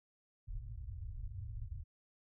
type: low-pass noise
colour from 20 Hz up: pink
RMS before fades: -44 dBFS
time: 0.47-1.84 s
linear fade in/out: 20 ms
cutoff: 120 Hz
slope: 96 dB/octave
effects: none